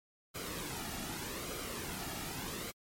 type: noise with flanger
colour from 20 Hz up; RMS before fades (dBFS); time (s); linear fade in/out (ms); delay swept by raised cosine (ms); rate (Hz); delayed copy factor
pink; -41; 0.34-2.72; 20; 1.1 to 1.98; 0.83; -0.55
effects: MP3 64 kbps